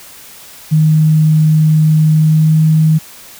sine tone with pitch glide, 155.56 to 157.28 Hz, D#3 to D#3, 0 to +19 cents, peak -6 dBFS, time 0.71-2.99 s, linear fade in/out 20 ms, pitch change +19 cents, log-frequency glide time 2.14-2.63 s, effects white hiss -36 dBFS RMS until 3.39 s

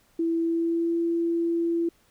sine tone with pitch glide, 331.4 to 336.8 Hz, E4 to E4, +9 to +37 cents, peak -22 dBFS, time 0.19-1.89 s, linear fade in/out 5 ms, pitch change +28 cents, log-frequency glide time 0.41-0.96 s, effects pink hiss -63 dBFS RMS until 2.1 s

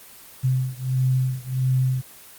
sine beating tone pair, 128.8 / 130.3 Hz, C3 / C3, -27 / -7 cents, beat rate 1.5 Hz, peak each -22 / -23 dBFS, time 0.43-2.02 s, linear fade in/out 20 ms, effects white hiss -45 dBFS RMS until 2.38 s + Opus 24 kbps

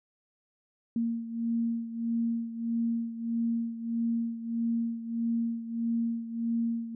sine beating tone pair, 230.8 / 232.4 Hz, A#3 / A#3, -17 / -5 cents, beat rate 1.6 Hz, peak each -29 / -34 dBFS, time 0.96-6.95 s, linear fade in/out 2 ms, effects none

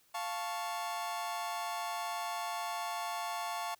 40% pulse chord, F augmented, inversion none, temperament equal, 698.5 / 880 / 1108.7 Hz, F5 / A5 / C#6, 0 / 0 / 0 cents, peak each -39 / -39 / -40 dBFS, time 0.14-3.75 s, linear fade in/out 10 ms, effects white hiss -68 dBFS RMS until 3.79 s

